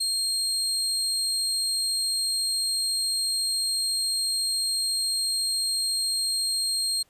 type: tone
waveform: 30% pulse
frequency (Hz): 4218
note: C8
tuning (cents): +13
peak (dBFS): -21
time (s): 0-7.03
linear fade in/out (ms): 10
effects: pink hiss -64 dBFS RMS until 7.09 s + resampled to 32000 Hz